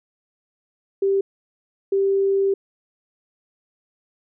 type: tone pair in turn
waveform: sine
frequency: 392 / 392 Hz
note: G4 / G4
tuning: 0 / 0 cents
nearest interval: unison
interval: 0 cents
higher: neither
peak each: -16 dBFS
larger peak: neither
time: 1.02-1.21 / 1.92-2.54 s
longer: second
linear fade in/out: 5 ms
effects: none